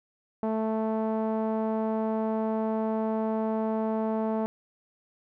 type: tone with low-pass filter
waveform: sawtooth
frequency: 220 Hz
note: A3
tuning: in tune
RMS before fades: -28 dBFS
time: 0.43-4.46 s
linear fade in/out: 0 ms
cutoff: 800 Hz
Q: 2
effects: none